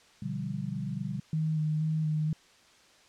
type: chord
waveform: sine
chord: G dominant seventh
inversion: first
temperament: equal with one note detuned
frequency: 122.97 / 146.83 / 174.61 / 196 Hz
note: B2 / D3 / F3 / G3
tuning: -7 / 0 / 0 / 0 cents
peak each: -38 / -36 / -39 / -36 dBFS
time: 0.22-1.2 s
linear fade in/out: 5 ms
type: tone with vibrato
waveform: sine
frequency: 155.56 Hz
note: D#3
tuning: in tune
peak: -26 dBFS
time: 1.33-2.33 s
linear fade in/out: 2 ms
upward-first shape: square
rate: 2.1 Hz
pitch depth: 17 cents each way
effects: white hiss -59 dBFS RMS until 3.08 s + low-pass 6000 Hz 12 dB/octave